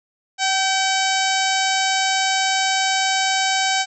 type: harmonic tone with a mistuned harmonic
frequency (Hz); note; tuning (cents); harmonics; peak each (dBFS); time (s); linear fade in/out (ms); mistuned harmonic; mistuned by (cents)
764; G5; -45; 1 / 2 / 3 / 4 / 5 / 6 / 7 / 8 / 9 / 10; -21 / -24 / -26 / -27 / -28 / -29 / -29 / -30 / -31 / -31; 0.38-3.86; 50; 2; +31
effects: none